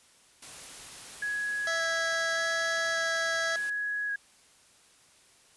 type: noise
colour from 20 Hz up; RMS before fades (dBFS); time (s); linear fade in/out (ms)
white; -45; 0.42-3.7; 5
type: tone with vibrato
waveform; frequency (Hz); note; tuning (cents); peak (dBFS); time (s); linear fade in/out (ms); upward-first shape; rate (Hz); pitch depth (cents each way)
sine; 1661.2; G#6; 0; -29; 1.22-4.16; 5; square; 0.87; 11
type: harmonic tone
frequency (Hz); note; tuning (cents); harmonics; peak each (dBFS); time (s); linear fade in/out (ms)
659.3; E5; 0; 1 / 2 / 3 / 5 / 6 / 7 / 8 / 9 / 10; -34 / -37 / -39 / -41 / -42 / -42 / -43 / -44 / -44; 1.67-3.56; 2
effects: white hiss -60 dBFS RMS until 5.56 s + resampled to 24000 Hz

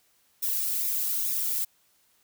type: noise with flanger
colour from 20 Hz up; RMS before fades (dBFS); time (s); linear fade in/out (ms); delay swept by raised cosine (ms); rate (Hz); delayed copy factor
violet; -28; 0.42-1.65; 10; 0.65 to 1.95; 2.3; -0.7
effects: white hiss -66 dBFS RMS until 2.23 s

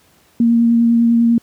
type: tone with vibrato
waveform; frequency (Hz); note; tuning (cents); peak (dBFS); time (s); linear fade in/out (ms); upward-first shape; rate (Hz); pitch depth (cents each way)
sine; 233.1; A#3; 0; -9; 0.4-1.38; 2; triangle; 10; 16
effects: pink hiss -53 dBFS RMS until 1.42 s + high-pass 80 Hz 12 dB/octave

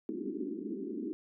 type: band-pass noise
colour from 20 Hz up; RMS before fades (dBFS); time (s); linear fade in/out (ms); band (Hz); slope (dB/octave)
white; -38; 0.09-1.13; 0; 200 to 400; 96
effects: none

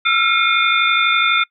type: tone cluster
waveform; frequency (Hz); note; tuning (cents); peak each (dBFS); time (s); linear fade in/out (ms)
sine; 1334 / 1386 / 2152 / 2432 / 3559; E6 / F6 / C7 / D#7 / A7; +20 / -14 / +48 / -40 / +19; -19; 0.05-1.44; 10
effects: noise-tail reverb RT60 0.1 s tail -23 dB re dry

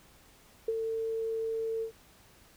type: tone with ADSR envelope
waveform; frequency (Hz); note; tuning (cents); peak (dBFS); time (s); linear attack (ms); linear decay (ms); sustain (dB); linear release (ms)
sine; 449.1; A4; +35; -25; 0.68-1.92; 5; 35; -5; 100
effects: pink hiss -59 dBFS RMS until 2.56 s

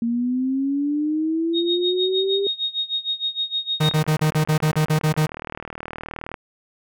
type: linear sweep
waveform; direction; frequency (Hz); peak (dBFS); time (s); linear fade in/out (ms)
sine; up; 230 to 401.2; -19; 0.02-2.47; 2
type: tone with tremolo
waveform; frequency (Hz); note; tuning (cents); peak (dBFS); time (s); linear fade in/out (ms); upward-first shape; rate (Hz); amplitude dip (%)
sine; 3729; A#7; 0; -19; 1.53-4.01; 50; sine; 6.5; 90
type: tone bursts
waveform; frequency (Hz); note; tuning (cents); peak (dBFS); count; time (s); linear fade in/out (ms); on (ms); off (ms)
45% pulse; 154.6; D#3; -11; -16; 11; 3.8-5.265; 10; 95; 42
type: click train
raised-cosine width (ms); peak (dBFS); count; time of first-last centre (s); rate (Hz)
0.5; -16; 100; 3.81-6.342; 39.1
effects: none

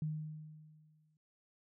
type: tone with exponential decay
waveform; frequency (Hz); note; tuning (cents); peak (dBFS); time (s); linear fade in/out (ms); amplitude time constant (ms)
sine; 154.3; D#3; -14; -33; 0.02-1.17; 2; 250
effects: none

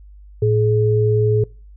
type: tone pair together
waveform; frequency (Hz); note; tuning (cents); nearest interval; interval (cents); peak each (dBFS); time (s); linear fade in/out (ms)
sine; 112 / 422.9; A2 / G#4; +31 / +31; octave + major seventh; 2300; -15 / -16; 0.42-1.44; 5
effects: noise-tail reverb RT60 0.4 s tail -25 dB re dry + added 50 Hz sine -39 dBFS peak until 1.76 s

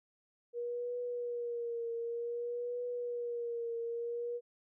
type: tone with vibrato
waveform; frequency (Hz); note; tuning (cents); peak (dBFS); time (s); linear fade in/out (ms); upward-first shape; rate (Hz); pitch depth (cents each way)
sine; 476.1; A#4; +37; -35; 0.53-4.41; 50; triangle; 0.54; 48
effects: none

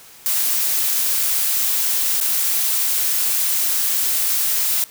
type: noise with dropouts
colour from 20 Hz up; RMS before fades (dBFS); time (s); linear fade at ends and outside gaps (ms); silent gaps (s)
blue; -19; 0.26-4.84; 0; 2.202-2.212
effects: white hiss -44 dBFS RMS until 4.9 s

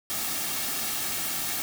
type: noise with comb filter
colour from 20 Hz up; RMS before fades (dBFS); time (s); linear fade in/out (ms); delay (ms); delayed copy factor
white; -30; 0.1-1.62; 0; 2; -0.5
effects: none

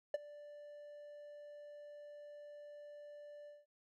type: tone with ADSR envelope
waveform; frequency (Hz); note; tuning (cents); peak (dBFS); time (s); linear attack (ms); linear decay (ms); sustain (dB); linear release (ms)
triangle; 587.3; D5; 0; -28; 0.14-3.66; 3; 23; -21; 190
effects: none

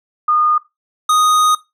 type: tone pair in turn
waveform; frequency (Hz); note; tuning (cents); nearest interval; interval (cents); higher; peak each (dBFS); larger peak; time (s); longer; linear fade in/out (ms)
sine / square; 1223 / 1242.9; D#6 / D#6; -30 / -2; unison; 28; second; -11; neither; 0.28-0.58 / 1.09-1.55; second; 5
effects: noise-tail reverb RT60 0.2 s tail -17 dB re dry + low-pass 12000 Hz 12 dB/octave

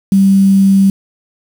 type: tone with quantisation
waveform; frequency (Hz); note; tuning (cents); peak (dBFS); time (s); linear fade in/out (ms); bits
sine; 194.7; G3; -12; -5; 0.12-0.9; 2; 5
effects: none

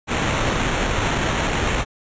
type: noise with sample-and-hold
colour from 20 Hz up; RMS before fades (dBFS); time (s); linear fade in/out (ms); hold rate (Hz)
pink; -21; 0.07-1.85; 50; 4900
effects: resampled to 16000 Hz

